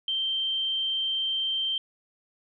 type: tone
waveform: sine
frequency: 3136 Hz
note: G7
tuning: in tune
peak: -25 dBFS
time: 0.08-1.78 s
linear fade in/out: 2 ms
effects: none